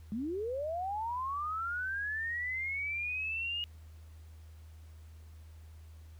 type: linear sweep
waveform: sine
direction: up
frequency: 200 to 2882 Hz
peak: -33 dBFS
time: 0.12-3.64 s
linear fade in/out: 0 ms
effects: added 79 Hz sine -49 dBFS peak until 6.19 s + pink hiss -66 dBFS RMS until 6.19 s